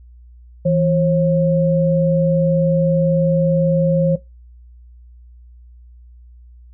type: tone pair together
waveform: sine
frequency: 164.5 / 539.1 Hz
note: E3 / C#5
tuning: -3 / -48 cents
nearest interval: octave + major sixth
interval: 2055 cents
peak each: -15 dBFS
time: 0.65-4.16 s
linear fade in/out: 10 ms
effects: noise-tail reverb RT60 0.2 s tail -19 dB re dry + added 60 Hz sine -40 dBFS peak until 6.73 s